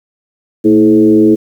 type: tone with frequency modulation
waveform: sine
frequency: 325.3 Hz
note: E4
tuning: 23 cents flat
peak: -4 dBFS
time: 0.64-1.36 s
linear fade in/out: 20 ms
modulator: 99.7 Hz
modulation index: 0.98
effects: 7-bit